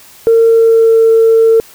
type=tone with pitch glide; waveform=sine; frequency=456.3 to 451.3 Hz; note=A#4 to A4; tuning=-37 to +44 cents; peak=-3 dBFS; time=0.27-1.6 s; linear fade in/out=0 ms; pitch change=-19 cents; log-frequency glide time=0.46-0.99 s; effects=tanh soft clip ceiling 0 dBFS + white hiss -39 dBFS RMS until 1.74 s